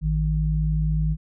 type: tone pair together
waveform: sine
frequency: 55.27 / 155.56 Hz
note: A1 / D#3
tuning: +8 / 0 cents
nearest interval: octave + tritone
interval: 1792 cents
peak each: -22 dBFS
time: 0.01-1.17 s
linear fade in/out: 50 ms
effects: none